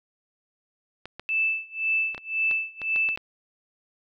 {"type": "clicks", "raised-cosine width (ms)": 0.3, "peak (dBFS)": -21, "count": 9, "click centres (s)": [1.056, 1.196, 2.147, 2.179, 2.512, 2.817, 2.961, 3.089, 3.175]}
{"type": "tone with tremolo", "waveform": "sine", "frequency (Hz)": 2637, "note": "E7", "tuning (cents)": 0, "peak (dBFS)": -20, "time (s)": [1.29, 3.16], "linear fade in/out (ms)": 0, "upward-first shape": "sine", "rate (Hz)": 1.9, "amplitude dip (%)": 95}
{"effects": []}